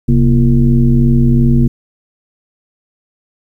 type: tone with frequency modulation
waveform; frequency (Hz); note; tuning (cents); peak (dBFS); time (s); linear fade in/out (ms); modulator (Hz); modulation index
sine; 133.2; C3; +31; -6; 0.08-1.68; 10; 103; 1.3
effects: 8-bit